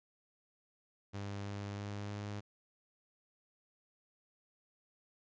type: tone with pitch steps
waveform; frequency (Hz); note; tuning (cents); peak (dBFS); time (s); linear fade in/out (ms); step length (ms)
sawtooth; 100.3 / 101.17 / 102.05 / 102.94; G2 / G#2 / G#2 / G#2; +40 / -45 / -30 / -15; -36; 1.13-2.41; 20; 320
effects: resampled to 16000 Hz